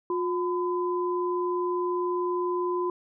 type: tone pair together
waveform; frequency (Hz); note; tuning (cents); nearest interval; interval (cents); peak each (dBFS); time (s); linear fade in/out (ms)
sine; 357.3 / 1010.6; F4 / B5; +40 / +40; octave + tritone; 1800; -26 / -30; 0.1-2.9; 2
effects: none